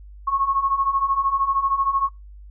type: beating tone pair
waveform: sine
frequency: 1086 / 1099 Hz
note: C#6 / C#6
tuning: -36 / -15 cents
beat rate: 13 Hz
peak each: -24 / -20 dBFS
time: 0.27-2.09 s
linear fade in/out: 10 ms
effects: noise-tail reverb RT60 0.2 s tail -24 dB re dry + added 50 Hz sine -39 dBFS peak until 2.5 s